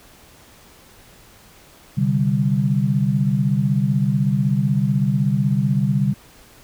sine chord, C suspended second, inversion none, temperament equal, 130.81 / 146.83 / 196 Hz, C3 / D3 / G3, 0 / 0 / 0 cents, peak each -20 dBFS, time 1.97-6.14 s, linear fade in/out 10 ms, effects pink hiss -48 dBFS RMS until 6.63 s

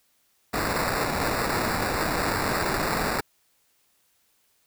blue noise with sample-and-hold, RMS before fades -26 dBFS, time 0.53-3.21 s, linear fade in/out 10 ms, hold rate 3150 Hz, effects white hiss -67 dBFS RMS until 4.66 s

